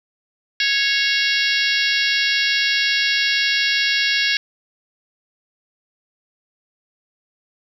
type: harmonic tone with a mistuned harmonic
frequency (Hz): 554.4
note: C#5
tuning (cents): 0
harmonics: 3 / 4 / 5 / 6 / 7 / 8 / 9 / 10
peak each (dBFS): -22 / -23 / -24 / -25 / -25 / -26 / -27 / -27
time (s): 0.6-4.37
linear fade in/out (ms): 2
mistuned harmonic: 4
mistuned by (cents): -20
effects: 8-bit